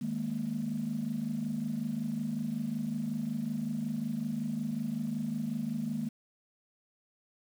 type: chord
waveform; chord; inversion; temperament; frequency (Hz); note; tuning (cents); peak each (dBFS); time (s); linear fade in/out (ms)
sine; D# suspended fourth; none; equal; 155.56 / 207.7 / 233.1; D#3 / G#3 / A#3; 0 / 0 / 0; -38 / -35 / -33; 0.01-6.09; 10
effects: tanh soft clip ceiling -24 dBFS + 9-bit